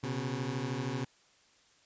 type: beating tone pair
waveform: 20% pulse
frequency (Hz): 123.4 / 136.4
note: B2 / C#3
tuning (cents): -1 / -28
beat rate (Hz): 13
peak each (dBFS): -31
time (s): 0.03-1.05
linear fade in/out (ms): 10
effects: white hiss -65 dBFS RMS until 1.85 s + resampled to 16000 Hz